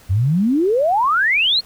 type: exponential sweep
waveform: sine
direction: up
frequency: 87.31 to 4416 Hz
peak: -13 dBFS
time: 0.09-1.61 s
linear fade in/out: 20 ms
effects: pink hiss -47 dBFS RMS until 1.65 s